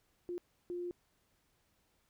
sine tone bursts at uneven times, 352.4 Hz, F4, 16 cents sharp, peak -37 dBFS, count 2, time 0.29-0.38 / 0.7-0.91 s, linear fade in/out 0 ms, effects pink hiss -75 dBFS RMS until 2.09 s

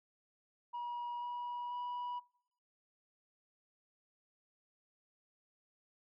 sine tone with pitch steps, 961 / 968.8 / 976.7 Hz, B5 / B5 / B5, -48 / -34 / -20 cents, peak -36 dBFS, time 0.73-2.2 s, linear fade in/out 20 ms, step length 490 ms, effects noise-tail reverb RT60 0.7 s tail -24 dB re dry + tanh soft clip ceiling -37 dBFS

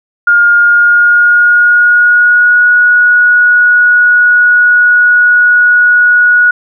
sine tone with pitch glide, 1417 to 1457.7 Hz, F6 to F#6, +25 to -26 cents, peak -3 dBFS, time 0.27-6.51 s, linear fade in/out 5 ms, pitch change +49 cents, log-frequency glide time 0.54-2.67 s, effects none

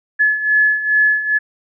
sine beating tone pair, 1710 / 1712.4 Hz, A6 / A6, -50 / -47 cents, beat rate 2.4 Hz, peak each -18 / -13 dBFS, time 0.19-1.39 s, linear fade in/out 20 ms, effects none

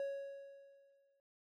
triangle tone with exponential decay, 554.4 Hz, C#5, in tune, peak -34 dBFS, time 0-1.2 s, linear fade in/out 1 ms, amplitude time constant 260 ms, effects none

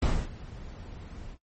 brown noise with ADSR envelope, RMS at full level -23 dBFS, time 0.02-1.38 s, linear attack 7 ms, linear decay 260 ms, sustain -19 dB, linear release 74 ms, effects noise-tail reverb RT60 0.1 s tail -21 dB re dry + MP3 32 kbps

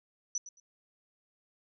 sine tone with echo, 5940 Hz, F#8, 6 cents sharp, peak -30 dBFS, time 0.35-0.38 s, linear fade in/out 2 ms, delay 110 ms, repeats 2, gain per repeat -14 dB, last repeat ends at 0.6 s, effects none

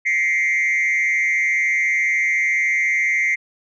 sine tone with frequency modulation, 2093 Hz, C7, in tune, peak -14 dBFS, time 0.05-3.36 s, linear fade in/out 20 ms, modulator 164 Hz, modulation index 0.76, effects tanh soft clip ceiling -14 dBFS

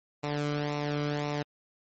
sawtooth tone with flanger, 146.8 Hz, D3, in tune, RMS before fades -31 dBFS, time 0.23-1.43 s, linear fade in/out 10 ms, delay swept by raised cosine 0.62 to 1.14 ms, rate 1.9 Hz, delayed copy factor -0.6, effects low-pass 6000 Hz 12 dB/octave + MP3 32 kbps

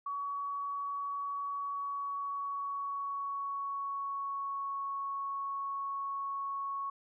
sine tone with pitch glide, 1128 to 1106.7 Hz, C#6 to C#6, +30 to -3 cents, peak -34 dBFS, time 0.06-6.9 s, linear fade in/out 5 ms, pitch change -33 cents, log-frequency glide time 1.5-4.81 s, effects none

